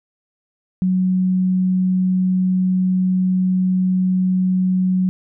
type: tone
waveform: sine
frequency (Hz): 185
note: F#3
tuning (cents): 0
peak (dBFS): -14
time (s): 0.82-5.09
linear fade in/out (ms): 0
effects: none